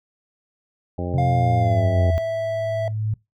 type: harmonic tone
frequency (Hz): 88.4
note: F2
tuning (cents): +22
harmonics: 1 / 2 / 3 / 4 / 5 / 6 / 7 / 9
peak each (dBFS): -27 / -30 / -32 / -33 / -34 / -35 / -35 / -37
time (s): 0.98-2.11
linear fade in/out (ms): 5
type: linear sweep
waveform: sine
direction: down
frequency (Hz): 136.5 to 82.41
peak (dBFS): -18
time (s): 1.14-2.18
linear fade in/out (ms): 0
type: tone with pitch glide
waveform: triangle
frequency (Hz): 705 to 657.8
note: F5 to E5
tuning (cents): +16 to -4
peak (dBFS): -19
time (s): 1.18-2.88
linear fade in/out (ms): 2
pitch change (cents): -120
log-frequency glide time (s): 1.58-1.86
type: tone with exponential growth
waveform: sine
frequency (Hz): 107.9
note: A2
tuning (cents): -33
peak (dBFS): -19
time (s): 1.34-3.14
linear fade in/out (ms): 5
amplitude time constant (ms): 390
effects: noise-tail reverb RT60 0.2 s tail -22 dB re dry